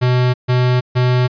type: tone bursts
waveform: square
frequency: 125.2 Hz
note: B2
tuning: 24 cents sharp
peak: -12 dBFS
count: 3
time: 0.01-1.28 s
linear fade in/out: 20 ms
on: 330 ms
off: 140 ms
effects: resampled to 11025 Hz